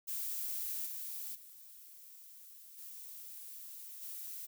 violet noise with level steps, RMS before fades -39 / -43 / -55 / -49 / -45 dBFS, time 0.07-4.47 s, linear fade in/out 20 ms, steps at 0.85 / 1.34 / 2.77 / 4.01 s, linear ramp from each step 20 ms, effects none

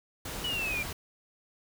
pink noise, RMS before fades -38 dBFS, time 0.25-0.93 s, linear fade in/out 5 ms
sine exponential sweep, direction down, 2975 to 2349 Hz, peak -30 dBFS, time 0.44-0.83 s, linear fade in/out 5 ms
effects none

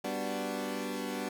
20% pulse chord, G major seventh, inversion none, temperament equal, 196 / 246.9 / 293.7 / 370 Hz, G3 / B3 / D4 / F#4, 0 / 0 / 0 / 0 cents, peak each -34 / -33 / -34 / -38 dBFS, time 0.04-1.29 s, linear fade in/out 5 ms, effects none

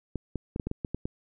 clicks, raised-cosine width 3 ms, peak -18 dBFS, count 9, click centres 0.157 / 0.357 / 0.561 / 0.598 / 0.67 / 0.714 / 0.848 / 0.946 / 1.055 s, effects none

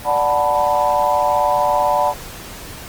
sine chord, B minor seventh, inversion first, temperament equal, 587.3 / 740 / 880 / 987.8 Hz, D5 / F#5 / A5 / B5, 0 / 0 / 0 / 0 cents, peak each -19 dBFS, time 0.04-2.14 s, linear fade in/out 50 ms, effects pink hiss -34 dBFS RMS until 2.88 s + Opus 24 kbps

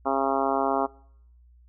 harmonic tone, 136 Hz, C#3, 33 cents flat, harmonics 2 / 3 / 4 / 5 / 6 / 7 / 8 / 9 / 10, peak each -30 / -31 / -32 / -28 / -29 / -31 / -32 / -34 / -37 dBFS, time 0.05-0.87 s, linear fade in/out 20 ms, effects noise-tail reverb RT60 0.7 s tail -24 dB re dry + added 60 Hz sine -52 dBFS peak until 1.68 s

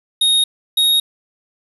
square tone pair in turn, 3729 / 3751 Hz, A#7 / A#7, 0 / +10 cents, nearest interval unison, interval 10 cents, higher second, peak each -12 dBFS, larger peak neither, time 0.21-0.44 / 0.77-1 s, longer neither, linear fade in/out 5 ms, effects resampled to 32000 Hz + 7-bit

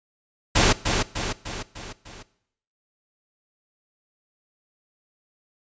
pink noise with echo, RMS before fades -17 dBFS, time 0.55-0.73 s, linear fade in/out 10 ms, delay 300 ms, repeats 5, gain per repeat -5 dB, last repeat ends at 2.23 s, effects noise-tail reverb RT60 0.7 s tail -19 dB re dry + resampled to 16000 Hz

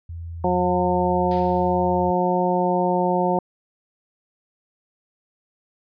sine tone, 84.1 Hz, E2, 35 cents sharp, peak -30 dBFS, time 0.09-2.11 s, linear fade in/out 5 ms
harmonic tone, 179.9 Hz, F#3, 48 cents flat, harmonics 1 / 2 / 3 / 4 / 5, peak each -24 / -24 / -24 / -24 / -24 dBFS, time 0.44-3.39 s, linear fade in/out 2 ms
white noise with exponential decay, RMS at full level -36 dBFS, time 1.31-2 s, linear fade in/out 2 ms, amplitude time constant 150 ms
effects resampled to 11025 Hz

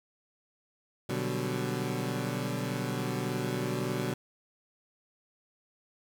20% pulse chord, G major seventh, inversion first, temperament equal, 123.47 / 146.83 / 185 / 196 Hz, B2 / D3 / F#3 / G3, 0 / 0 / 0 / 0 cents, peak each -29 / -31 / -32 / -35 dBFS, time 1.09-4.14 s, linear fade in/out 5 ms, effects 10-bit

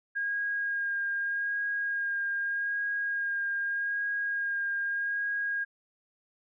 sine tone with vibrato, 1625 Hz, G#6, 38 cents flat, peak -28 dBFS, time 0.15-5.65 s, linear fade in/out 20 ms, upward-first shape sine, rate 0.82 Hz, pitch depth 15 cents each way, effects none

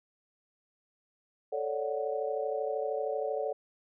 sine chord, D major seventh, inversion second, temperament equal, 440 / 554.4 / 587.3 / 740 Hz, A4 / C#5 / D5 / F#5, 0 / 0 / 0 / 0 cents, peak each -34 / -35 / -36 / -38 dBFS, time 1.52-3.53 s, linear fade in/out 10 ms, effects none

